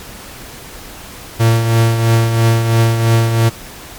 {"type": "tone with tremolo", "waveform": "45% pulse", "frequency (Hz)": 114.4, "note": "A#2", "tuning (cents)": -32, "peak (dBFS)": -7, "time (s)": [1.39, 3.5], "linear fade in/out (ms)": 20, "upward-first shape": "triangle", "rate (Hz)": 3, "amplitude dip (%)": 55, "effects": ["pink hiss -33 dBFS RMS until 3.98 s", "MP3 96 kbps"]}